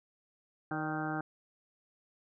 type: harmonic tone with a mistuned harmonic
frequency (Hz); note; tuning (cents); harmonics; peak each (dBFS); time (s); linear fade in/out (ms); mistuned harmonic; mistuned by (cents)
155.56; D#3; 0; 1 / 2 / 3 / 4 / 5 / 6 / 7 / 8 / 9 / 10; -40 / -37 / -48 / -46 / -39 / -50 / -50 / -45 / -43 / -43; 0.71-1.21; 2; 4; -51
effects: none